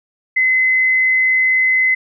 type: tone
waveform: sine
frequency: 2041 Hz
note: C7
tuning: 44 cents flat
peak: -11 dBFS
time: 0.36-1.95 s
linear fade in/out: 10 ms
effects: none